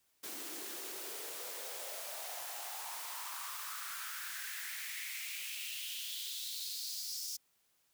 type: noise with high-pass filter sweep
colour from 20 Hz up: white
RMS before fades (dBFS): -43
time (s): 0.23-7.37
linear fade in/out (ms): 10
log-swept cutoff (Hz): 280 to 5500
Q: 4.2
effects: white hiss -75 dBFS RMS until 7.93 s